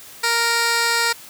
15% pulse tone with band-pass filter, 466.2 Hz, A#4, in tune, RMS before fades -19 dBFS, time 0.23-1.13 s, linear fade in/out 10 ms, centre 4700 Hz, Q 0.53, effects white hiss -41 dBFS RMS until 1.29 s + high-pass 80 Hz 12 dB/octave

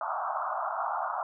pink band-pass noise, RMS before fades -32 dBFS, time 0.01-1.23 s, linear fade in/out 2 ms, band 640 to 1400 Hz, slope 96 dB/octave, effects none

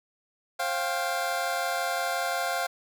25% pulse chord, C suspended fourth, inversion none, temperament equal with one note detuned, 533.3 / 698.5 / 784 Hz, C5 / F5 / G5, +33 / 0 / 0 cents, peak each -30 / -25 / -30 dBFS, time 0.59-2.67 s, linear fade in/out 10 ms, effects none

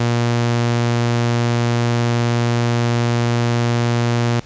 sawtooth tone, 118.7 Hz, A#2, 32 cents sharp, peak -11 dBFS, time 0-4.4 s, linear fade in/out 5 ms, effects pink hiss -43 dBFS RMS until 4.45 s + resampled to 16000 Hz

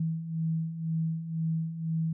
sine beating tone pair, 160.6 / 162.6 Hz, E3 / E3, -45 / -23 cents, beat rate 2 Hz, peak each -35 / -29 dBFS, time 0-2.13 s, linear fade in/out 5 ms, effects none

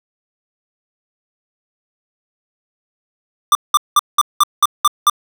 square tone bursts, 1185 Hz, D6, 15 cents sharp, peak -8 dBFS, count 8, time 3.52-5.098 s, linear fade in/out 2 ms, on 31 ms, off 190 ms, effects none

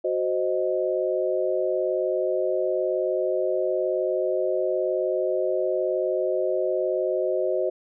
sine chord, C diminished, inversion second, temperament equal, 370 / 523.3 / 622.3 Hz, Gb4 / C5 / Eb5, 0 / 0 / 0 cents, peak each -26 dBFS, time 0.04-7.7 s, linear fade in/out 10 ms, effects none

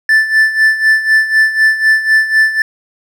triangle tone with tremolo, 1760 Hz, A6, in tune, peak -3 dBFS, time 0.09-2.62 s, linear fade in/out 2 ms, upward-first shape sine, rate 4 Hz, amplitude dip 75%, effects none

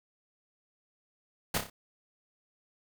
pink noise with echo, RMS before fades -29 dBFS, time 1.54-1.58 s, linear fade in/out 5 ms, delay 30 ms, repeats 4, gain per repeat -6 dB, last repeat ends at 1.7 s, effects none

